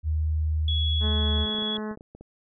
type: tone with pitch glide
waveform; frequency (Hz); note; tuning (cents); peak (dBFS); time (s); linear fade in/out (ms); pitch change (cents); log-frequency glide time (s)
sine; 77.78 to 75.43; D#2 to D2; 0 to +47; -22; 0.03-1.47; 50; -53; 0.97-1.32
type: tone with vibrato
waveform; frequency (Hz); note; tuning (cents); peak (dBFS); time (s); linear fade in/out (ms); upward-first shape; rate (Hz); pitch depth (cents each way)
sine; 3367; G#7; +23; -27; 0.68-1.77; 2; sine; 20; 8
type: harmonic tone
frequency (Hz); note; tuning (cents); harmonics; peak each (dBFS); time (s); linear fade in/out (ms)
214; A3; -48; 1 / 2 / 3 / 4 / 5 / 6 / 7 / 8 / 9; -31 / -35 / -43 / -43 / -43 / -48 / -46 / -47 / -54; 1-1.96; 50
type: clicks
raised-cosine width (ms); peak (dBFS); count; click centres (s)
2; -31; 12; 1.382 / 1.462 / 1.493 / 1.546 / 1.585 / 1.624 / 1.783 / 1.913 / 1.974 / 2.009 / 2.15 / 2.21
effects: none